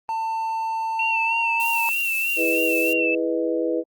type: tone with pitch glide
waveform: triangle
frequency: 895 to 922.3 Hz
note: A5 to A#5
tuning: +29 to -19 cents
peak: -21 dBFS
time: 0.09-1.89 s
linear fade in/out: 0 ms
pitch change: +52 cents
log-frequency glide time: 1.07-1.4 s
type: tone with vibrato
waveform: sine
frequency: 2695 Hz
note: E7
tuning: 38 cents sharp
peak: -21 dBFS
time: 0.99-3.15 s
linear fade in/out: 5 ms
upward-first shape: sine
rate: 3.2 Hz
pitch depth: 46 cents each way
type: noise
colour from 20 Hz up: violet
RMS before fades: -31 dBFS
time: 1.6-2.93 s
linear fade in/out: 0 ms
type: chord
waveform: sine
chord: E major seventh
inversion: none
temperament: equal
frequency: 329.6 / 415.3 / 493.9 / 622.3 Hz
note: E4 / G#4 / B4 / D#5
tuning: 0 / 0 / 0 / 0 cents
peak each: -24 / -30 / -24 / -30 dBFS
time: 2.36-3.84 s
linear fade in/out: 50 ms
effects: Opus 32 kbps